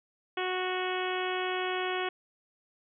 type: harmonic tone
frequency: 368.3 Hz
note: F#4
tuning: 8 cents flat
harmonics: 1 / 2 / 3 / 4 / 5 / 6 / 7 / 8 / 9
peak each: -33 / -36 / -38 / -39 / -40 / -41 / -41 / -42 / -43 dBFS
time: 0.37-2.09 s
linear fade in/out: 5 ms
effects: none